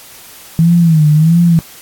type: tone with vibrato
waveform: sine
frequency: 161 Hz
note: E3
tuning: 41 cents flat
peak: -5 dBFS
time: 0.59-1.59 s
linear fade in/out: 0 ms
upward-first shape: sine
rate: 1.5 Hz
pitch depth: 120 cents each way
effects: white hiss -36 dBFS RMS until 1.81 s + AAC 64 kbps